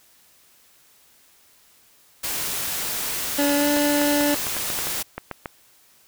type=noise; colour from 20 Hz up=white; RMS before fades=-27 dBFS; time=2.23-5.03 s; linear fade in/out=10 ms
type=tone with pitch glide; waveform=25% pulse; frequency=286.4 to 291.1 Hz; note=D4 to D4; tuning=-43 to -15 cents; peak=-15 dBFS; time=3.38-4.35 s; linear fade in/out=10 ms; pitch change=+28 cents; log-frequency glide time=3.55-3.67 s
type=clicks; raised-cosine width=0.5 ms; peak=-14 dBFS; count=12; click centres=3.767 / 4.016 / 4.209 / 4.344 / 4.468 / 4.567 / 4.702 / 4.789 / 4.87 / 5.18 / 5.313 / 5.458 s
effects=white hiss -56 dBFS RMS until 6.07 s

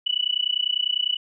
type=tone with amplitude modulation; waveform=sine; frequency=2960 Hz; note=F#7; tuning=in tune; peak=-17 dBFS; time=0.06-1.17 s; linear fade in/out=10 ms; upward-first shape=sine; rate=30 Hz; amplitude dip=100%; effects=none

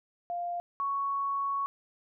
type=tone pair in turn; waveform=sine; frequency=698.5 / 1111.9 Hz; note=F5 / C#6; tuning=0 / +5 cents; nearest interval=minor sixth; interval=805 cents; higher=second; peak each=-31 / -28 dBFS; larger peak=second; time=0.3-0.6 / 0.8-1.66 s; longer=second; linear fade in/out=0 ms; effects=none

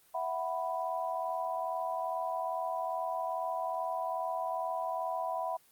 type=chord; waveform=sine; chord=E suspended second; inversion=none; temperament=just; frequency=659.3 / 741.7 / 988.9 Hz; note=E5 / F#5 / B5; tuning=0 / +4 / +2 cents; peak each=-36 / -36 / -36 dBFS; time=0.14-5.57 s; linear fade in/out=10 ms; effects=white hiss -64 dBFS RMS until 5.71 s + Opus 24 kbps

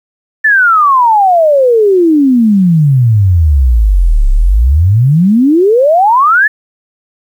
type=exponential two-way sweep; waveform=sine; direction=down then up; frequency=1789 to 32.7 to 1789 Hz; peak=-4 dBFS; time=0.44-6.48 s; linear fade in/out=10 ms; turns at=4.3 s; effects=7-bit

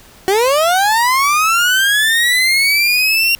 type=linear sweep; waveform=30% pulse; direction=up; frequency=370 to 2773 Hz; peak=-8 dBFS; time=0.28-3.35 s; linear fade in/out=0 ms; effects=pink hiss -43 dBFS RMS until 3.39 s

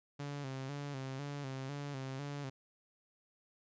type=tone with vibrato; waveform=sawtooth; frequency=138.1 Hz; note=C#3; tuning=6 cents flat; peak=-36 dBFS; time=0.19-2.5 s; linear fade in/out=10 ms; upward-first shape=square; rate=2 Hz; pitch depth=64 cents each way; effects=resampled to 16000 Hz

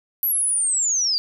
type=linear sweep; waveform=sine; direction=down; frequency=11950 to 4615 Hz; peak=-18 dBFS; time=0.23-1.18 s; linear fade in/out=0 ms; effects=none

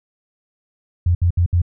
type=tone bursts; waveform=sine; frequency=87.31 Hz; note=F2; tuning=in tune; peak=-12 dBFS; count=4; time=1.06-1.618 s; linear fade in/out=5 ms; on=90 ms; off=66 ms; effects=none

